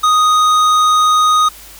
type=tone with hard clipping; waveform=sine; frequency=1244.5 Hz; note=D#6; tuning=in tune; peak=-10 dBFS; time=0.03-1.49 s; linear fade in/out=10 ms; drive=11 dB; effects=added 50 Hz sine -43 dBFS peak until 1.79 s + white hiss -37 dBFS RMS until 1.79 s